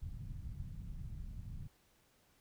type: low-pass noise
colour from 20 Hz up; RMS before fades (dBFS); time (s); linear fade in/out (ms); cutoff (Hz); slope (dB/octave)
pink; -45; 0.01-1.68; 20; 160; 24
effects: pink hiss -71 dBFS RMS until 2.4 s